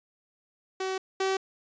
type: tone pair in turn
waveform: sawtooth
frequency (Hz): 378.8 / 383.2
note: F#4 / G4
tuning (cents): +41 / -39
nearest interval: unison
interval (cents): 20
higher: second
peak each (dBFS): -25 / -21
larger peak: second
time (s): 0.8-0.98 / 1.2-1.37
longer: first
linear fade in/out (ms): 5
effects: resampled to 16000 Hz